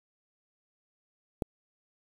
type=click; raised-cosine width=2 ms; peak=-15 dBFS; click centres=1.422 s; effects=7-bit